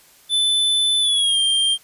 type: tone with pitch glide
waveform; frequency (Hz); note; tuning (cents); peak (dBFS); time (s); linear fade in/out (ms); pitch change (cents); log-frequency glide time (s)
square; 3511 to 3183; A7 to G7; -4 to +26; -16; 0.29-1.78; 50; -170; 1-1.39
effects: white hiss -51 dBFS RMS until 1.83 s + resampled to 32000 Hz